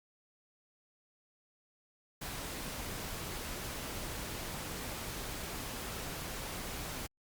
pink noise, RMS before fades -41 dBFS, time 2.21-7.07 s, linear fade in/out 10 ms, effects Opus 48 kbps

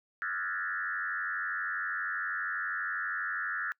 sine tone with frequency modulation, 1565 Hz, G6, 3 cents flat, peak -31 dBFS, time 0.22-3.72 s, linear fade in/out 0 ms, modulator 92.4 Hz, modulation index 2.7, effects noise-tail reverb RT60 0.1 s tail -24 dB re dry

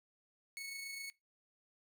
sawtooth tone with amplitude modulation, 2206 Hz, C#7, 9 cents flat, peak -38 dBFS, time 0.57-1.1 s, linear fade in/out 0 ms, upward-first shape sine, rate 27.8 Hz, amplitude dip 35%, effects noise-tail reverb RT60 0.2 s tail -20 dB re dry

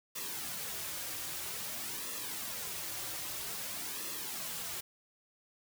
white noise with flanger, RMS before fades -40 dBFS, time 0.15-4.81 s, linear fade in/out 10 ms, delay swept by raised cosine 1.3 to 4.7 ms, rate 0.51 Hz, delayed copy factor -0.6, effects none

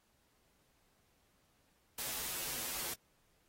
white noise with comb filter, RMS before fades -40 dBFS, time 1.98-2.94 s, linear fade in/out 5 ms, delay 10 ms, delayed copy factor -0.8, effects pink hiss -74 dBFS RMS until 3.48 s + AAC 48 kbps

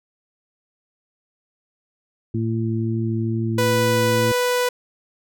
harmonic tone, 112.8 Hz, A2, 44 cents sharp, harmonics 1 / 2 / 3, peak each -22 / -25 / -27 dBFS, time 2.34-4.32 s, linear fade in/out 5 ms
sawtooth tone, 493.9 Hz, B4, in tune, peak -14 dBFS, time 3.58-4.69 s, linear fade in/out 5 ms
effects none

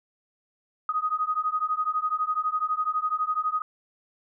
sine beating tone pair, 1244.5 / 1256.5 Hz, D#6 / D#6, 0 / +17 cents, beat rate 12 Hz, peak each -27 dBFS, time 0.89-3.62 s, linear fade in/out 2 ms, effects none

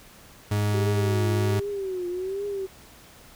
40% pulse tone, 103.83 Hz, G#2, in tune, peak -21 dBFS, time 0.51-1.6 s, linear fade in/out 5 ms
sine tone with vibrato, 379 Hz, F#4, 42 cents sharp, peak -27 dBFS, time 0.73-2.67 s, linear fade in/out 20 ms, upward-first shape triangle, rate 1.3 Hz, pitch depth 140 cents each way
effects pink hiss -50 dBFS RMS until 3.35 s

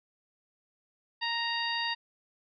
harmonic tone, 932.3 Hz, A#5, in tune, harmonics 1 / 2 / 3 / 4 / 5, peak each -35 / -34 / -36 / -37 / -37 dBFS, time 1.21-1.95 s, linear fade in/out 20 ms, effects none

